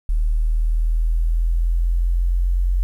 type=linear sweep; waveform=sine; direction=up; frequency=38.45 to 45 Hz; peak=-15 dBFS; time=0.09-2.83 s; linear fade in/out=0 ms; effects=9-bit